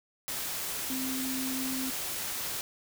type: tone in noise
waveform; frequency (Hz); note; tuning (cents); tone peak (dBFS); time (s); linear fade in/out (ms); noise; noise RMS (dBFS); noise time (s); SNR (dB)
sine; 261.6; C4; 0; -33; 0.9-1.9; 0; white; -35; 0.28-2.61; -1
effects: none